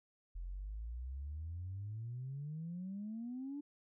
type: exponential sweep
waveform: sine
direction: up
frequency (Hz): 41.7 to 293.7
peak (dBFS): -40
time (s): 0.35-3.61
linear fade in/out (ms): 10
effects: tanh soft clip ceiling -36 dBFS